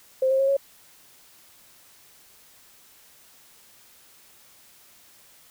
sine tone with pitch steps, 523.3 / 532.8 / 542.4 / 552.2 Hz, C5 / C5 / C#5 / C#5, 0 / +31 / -38 / -7 cents, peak -18 dBFS, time 0.22-0.568 s, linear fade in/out 5 ms, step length 87 ms, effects white hiss -54 dBFS RMS until 5.5 s

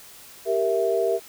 sine chord, E diminished, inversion first, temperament equal, 392 / 466.2 / 659.3 Hz, G4 / Bb4 / E5, 0 / 0 / 0 cents, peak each -24 dBFS, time 0.45-1.2 s, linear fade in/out 50 ms, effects white hiss -46 dBFS RMS until 1.28 s

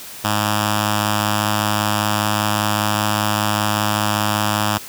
5% pulse tone with notch filter, 105.1 Hz, G#2, 21 cents sharp, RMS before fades -19 dBFS, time 0.24-4.78 s, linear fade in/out 5 ms, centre 440 Hz, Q 0.9, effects white hiss -35 dBFS RMS until 4.88 s + high-pass 60 Hz 12 dB/octave

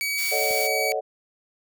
sawtooth tone, 2270 Hz, C#7, 41 cents sharp, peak -21 dBFS, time 0.01-0.92 s, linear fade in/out 0 ms
blue noise, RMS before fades -31 dBFS, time 0.17-0.68 s, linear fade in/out 20 ms
sine chord, D# half-diminished seventh, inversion second, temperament equal, 440 / 554.4 / 622.3 / 740 Hz, A4 / C#5 / D#5 / F#5, 0 / 0 / 0 / 0 cents, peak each -29 dBFS, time 0.31-1.01 s, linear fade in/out 20 ms
clicks, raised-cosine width 2 ms, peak -39 / -29 dBFS, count 2, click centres 0.431 / 0.509 s
effects none

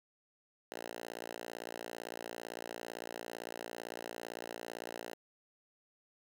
5% pulse tone with high-pass filter, 57.8 Hz, A#1, 14 cents flat, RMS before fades -45 dBFS, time 0.72-5.14 s, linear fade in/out 0 ms, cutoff 420 Hz, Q 0.85, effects 11-bit

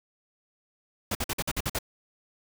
pink noise bursts, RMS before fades -29 dBFS, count 8, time 1.11-1.788 s, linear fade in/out 5 ms, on 41 ms, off 50 ms, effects none

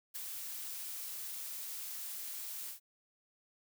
blue noise with ADSR envelope, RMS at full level -40 dBFS, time 0.14-2.8 s, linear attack 21 ms, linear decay 8 ms, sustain -3 dB, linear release 110 ms, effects none

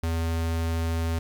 square tone, 82.41 Hz, E2, in tune, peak -25 dBFS, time 0.03-1.19 s, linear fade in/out 5 ms, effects 10-bit

